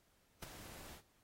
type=noise with ADSR envelope; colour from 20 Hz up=pink; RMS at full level=-44 dBFS; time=0.42-1.03 s; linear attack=9 ms; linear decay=13 ms; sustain=-10 dB; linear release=100 ms; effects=pink hiss -74 dBFS RMS until 1.23 s + AAC 48 kbps